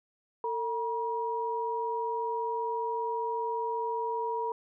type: tone pair together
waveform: sine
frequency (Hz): 451.3 / 956.3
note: A4 / A#5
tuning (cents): +44 / +44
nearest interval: octave + minor second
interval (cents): 1300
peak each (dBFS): -33 / -31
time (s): 0.44-4.52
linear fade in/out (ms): 2
effects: none